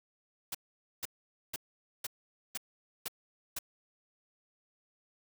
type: noise bursts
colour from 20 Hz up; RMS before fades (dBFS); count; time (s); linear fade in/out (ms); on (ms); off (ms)
white; -37; 7; 0.52-3.589; 5; 27; 480
effects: none